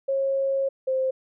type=tone pair in turn; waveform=sine; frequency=543 / 523.9 Hz; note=C#5 / C5; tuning=-36 / +2 cents; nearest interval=minor second; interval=62 cents; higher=first; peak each=-21 dBFS; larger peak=neither; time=0.08-0.69 / 0.87-1.11 s; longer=first; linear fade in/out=10 ms; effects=none